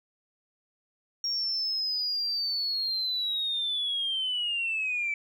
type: linear sweep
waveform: sine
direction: down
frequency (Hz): 5588 to 2303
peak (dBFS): -26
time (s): 1.24-5.14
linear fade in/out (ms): 2
effects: tanh soft clip ceiling -22 dBFS